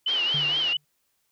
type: tone with vibrato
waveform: sine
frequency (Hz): 2980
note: F#7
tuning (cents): +12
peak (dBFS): -22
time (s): 0.06-0.77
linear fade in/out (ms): 5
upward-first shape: triangle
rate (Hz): 4.3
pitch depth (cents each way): 140
type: band-pass noise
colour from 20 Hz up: white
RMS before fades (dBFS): -37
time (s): 0.07-0.74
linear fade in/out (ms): 20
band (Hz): 250 to 4900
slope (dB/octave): 48
type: tone with exponential decay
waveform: triangle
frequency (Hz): 146.83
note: D3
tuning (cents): 0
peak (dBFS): -27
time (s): 0.34-0.85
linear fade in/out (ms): 5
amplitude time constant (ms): 110
effects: white hiss -72 dBFS RMS until 1.31 s